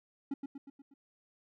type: tone with echo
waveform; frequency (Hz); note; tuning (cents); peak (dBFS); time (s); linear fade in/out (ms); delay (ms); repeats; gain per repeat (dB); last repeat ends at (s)
triangle; 277.2; C#4; 0; -30; 0.31-0.34; 5; 120; 5; -5; 0.94
effects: none